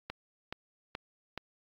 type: click train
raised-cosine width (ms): 0.3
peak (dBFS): -21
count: 4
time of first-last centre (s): 0.1-1.377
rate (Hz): 2.35
effects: AAC 64 kbps